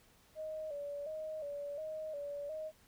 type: tone with vibrato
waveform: sine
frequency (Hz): 599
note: D5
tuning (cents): +34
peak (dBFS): -39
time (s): 0.35-2.72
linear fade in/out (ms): 50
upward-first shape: square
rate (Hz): 1.4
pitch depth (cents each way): 73
effects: pink hiss -66 dBFS RMS until 2.87 s